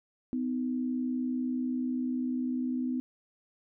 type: tone pair together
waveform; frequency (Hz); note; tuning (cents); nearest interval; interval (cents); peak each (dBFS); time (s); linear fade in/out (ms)
sine; 252 / 312.1; B3 / D#4; +35 / +5; major third; 370; -29 / -37; 0.33-3; 0
effects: none